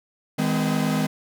45% pulse tone cluster, 158.8 / 205.7 / 255.1 Hz, D#3 / G#3 / C4, +36 / -16 / -44 cents, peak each -25 dBFS, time 0.38-1.07 s, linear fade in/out 10 ms, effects none

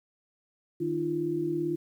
sine tone cluster, 154.1 / 304.4 / 342.5 Hz, D#3 / D#4 / F4, -16 / -38 / -34 cents, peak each -36 / -34 / -28 dBFS, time 0.8-1.76 s, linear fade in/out 10 ms, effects 10-bit

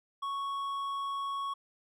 triangle tone with hard clipping, 1108.7 Hz, C#6, in tune, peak -34 dBFS, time 0.22-1.54 s, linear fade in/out 10 ms, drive 9 dB, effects none

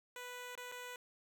10% pulse tone with dropouts, 493.9 Hz, B4, in tune, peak -37 dBFS, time 0.16-0.96 s, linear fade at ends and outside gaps 1 ms, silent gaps 0.553-0.576 / 0.716-0.722 s, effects none

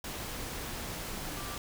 sine tone in noise, 1174.7 Hz, D6, in tune, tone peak -45 dBFS, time 1.37-1.57 s, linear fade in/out 2 ms, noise pink, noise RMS -39 dBFS, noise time 0.04-1.58 s, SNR -9 dB, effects none

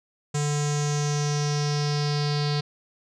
square tone with low-pass filter sweep, 146.83 Hz, D3, in tune, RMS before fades -25 dBFS, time 0.34-2.61 s, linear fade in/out 10 ms, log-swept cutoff 7300 to 4500 Hz, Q 5.6, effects none

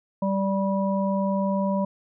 harmonic tone, 194.9 Hz, G3, 10 cents flat, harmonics 1 / 3 / 5, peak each -23 / -27 / -30 dBFS, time 0.22-1.85 s, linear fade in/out 5 ms, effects none

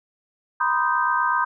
sine tone cluster, 959 / 1027 / 1237 / 1557 Hz, A#5 / C6 / D#6 / G6, +49 / -33 / -10 / -12 cents, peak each -24 dBFS, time 0.6-1.45 s, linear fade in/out 10 ms, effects none

